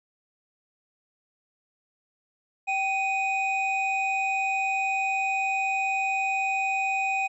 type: tone pair together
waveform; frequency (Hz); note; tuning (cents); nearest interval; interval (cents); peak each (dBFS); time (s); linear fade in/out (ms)
triangle; 775.7 / 2489; G5 / D#7; -18 / 0; octave + minor sixth; 2018; -25; 2.67-7.28; 20
effects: resampled to 22050 Hz